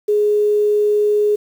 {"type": "tone with quantisation", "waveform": "sine", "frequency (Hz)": 417.8, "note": "G#4", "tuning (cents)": 10, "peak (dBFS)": -12, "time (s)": [0.08, 1.36], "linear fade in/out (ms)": 10, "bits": 7, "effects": []}